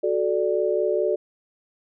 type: chord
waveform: sine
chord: D major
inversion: first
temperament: equal with one note detuned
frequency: 370 / 434.7 / 587.3 Hz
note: F#4 / A4 / D5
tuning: 0 / -21 / 0 cents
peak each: -24 dBFS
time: 0.03-1.16 s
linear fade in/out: 10 ms
effects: none

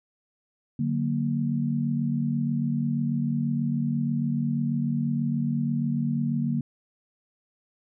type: chord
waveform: sine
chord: D augmented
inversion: none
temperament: equal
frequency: 146.83 / 185 / 233.1 Hz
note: D3 / F#3 / A#3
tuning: 0 / 0 / 0 cents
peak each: -27 / -32 / -26 dBFS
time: 0.79-6.61 s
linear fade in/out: 5 ms
effects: none

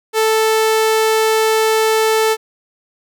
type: tone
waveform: sawtooth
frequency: 440 Hz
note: A4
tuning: in tune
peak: -8 dBFS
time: 0.13-2.37 s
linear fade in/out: 50 ms
effects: none

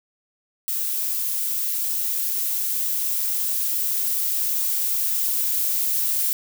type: noise with level ramp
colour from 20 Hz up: violet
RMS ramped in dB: -25 to -22 dBFS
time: 0.68-6.33 s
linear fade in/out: 0 ms
effects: none

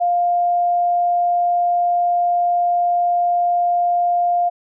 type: tone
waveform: sine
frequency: 702 Hz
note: F5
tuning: 9 cents sharp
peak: -14 dBFS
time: 0-4.5 s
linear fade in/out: 20 ms
effects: none

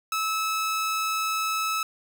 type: tone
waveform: sawtooth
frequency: 1300 Hz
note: E6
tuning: 24 cents flat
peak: -21 dBFS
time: 0.12-1.83 s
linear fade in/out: 2 ms
effects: none

